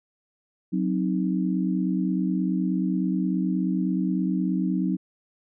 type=chord; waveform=sine; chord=C diminished; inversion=second; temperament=equal; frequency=185 / 261.6 / 311.1 Hz; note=Gb3 / C4 / Eb4; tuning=0 / 0 / 0 cents; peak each=-24 / -28 / -28 dBFS; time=0.72-4.97 s; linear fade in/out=20 ms; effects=none